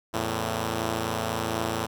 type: tone pair together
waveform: 5% pulse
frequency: 84.2 / 111.81 Hz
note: E2 / A2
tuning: +37 / +28 cents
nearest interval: perfect fourth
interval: 491 cents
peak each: -20 / -17 dBFS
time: 0.13-1.87 s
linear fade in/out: 20 ms
effects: none